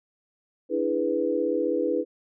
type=chord; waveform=sine; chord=E dominant seventh; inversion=third; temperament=equal; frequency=293.7 / 329.6 / 415.3 / 493.9 Hz; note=D4 / E4 / G#4 / B4; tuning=0 / 0 / 0 / 0 cents; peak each=-30 / -28 / -29 / -26 dBFS; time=0.69-2.05 s; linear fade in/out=50 ms; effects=none